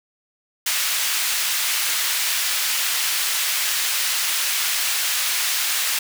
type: high-pass noise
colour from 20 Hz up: pink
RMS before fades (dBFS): -22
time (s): 0.66-5.99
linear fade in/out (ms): 5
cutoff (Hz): 2000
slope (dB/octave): 12
effects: none